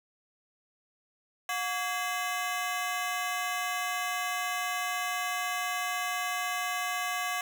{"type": "ring-modulated tone", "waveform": "20% pulse", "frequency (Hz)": 930, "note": "A#5", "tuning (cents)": -4, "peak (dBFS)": -22, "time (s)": [1.49, 7.41], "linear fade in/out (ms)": 2, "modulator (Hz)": 208, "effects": []}